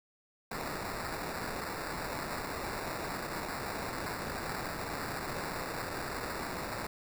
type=noise with sample-and-hold; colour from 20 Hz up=white; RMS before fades=-38 dBFS; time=0.51-6.87 s; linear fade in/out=5 ms; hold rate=3150 Hz; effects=none